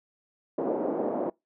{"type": "band-pass noise", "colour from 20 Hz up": "white", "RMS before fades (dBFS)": -29, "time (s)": [0.58, 1.3], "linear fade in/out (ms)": 5, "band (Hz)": [240, 630], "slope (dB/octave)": 24, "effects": ["noise-tail reverb RT60 0.2 s tail -25 dB re dry"]}